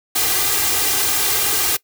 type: noise with comb filter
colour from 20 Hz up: white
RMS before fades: -18 dBFS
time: 0.15-1.77 s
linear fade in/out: 10 ms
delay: 2.5 ms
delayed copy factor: +0.9
effects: noise-tail reverb RT60 0.1 s tail -21 dB re dry + high-pass 60 Hz 12 dB/octave